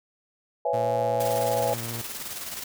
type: chord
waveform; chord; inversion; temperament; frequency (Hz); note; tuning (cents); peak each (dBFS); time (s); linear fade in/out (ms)
sine; C# minor seventh; third; just; 498.9 / 554.4 / 665.2 / 831.5; B4 / C#5 / E5 / G#5; +17 / 0 / +16 / +2; -28; 0.65-1.74; 5
type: tone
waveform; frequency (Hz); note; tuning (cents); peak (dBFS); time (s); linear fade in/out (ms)
sawtooth; 116.54; A#2; 0; -29; 0.73-2.02; 10
type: noise with tremolo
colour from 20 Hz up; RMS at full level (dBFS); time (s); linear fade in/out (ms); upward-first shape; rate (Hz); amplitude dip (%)
white; -34; 1.2-2.64; 5; square; 19; 40
effects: none